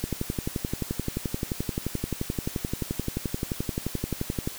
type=click train; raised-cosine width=3 ms; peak=-14 dBFS; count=52; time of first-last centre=0.04-4.475 s; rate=11.5 Hz; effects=white hiss -40 dBFS RMS until 4.58 s